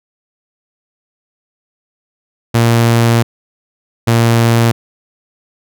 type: tone pair in turn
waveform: sawtooth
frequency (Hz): 116.54 / 116.1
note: A#2 / A#2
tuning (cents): 0 / -7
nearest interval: unison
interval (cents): 7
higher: first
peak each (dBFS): -4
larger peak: neither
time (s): 2.54-3.23 / 4.07-4.72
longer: first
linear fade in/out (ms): 10
effects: none